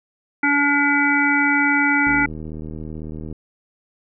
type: harmonic tone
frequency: 286.1 Hz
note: D4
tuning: 45 cents flat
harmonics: 1 / 3 / 5 / 7 / 8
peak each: -20 / -24 / -20 / -20 / -23 dBFS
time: 0.43-2.26 s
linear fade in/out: 5 ms
type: click train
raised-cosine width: 3 ms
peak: -20 dBFS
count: 99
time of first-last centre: 2.07-3.326 s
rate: 78 Hz
effects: none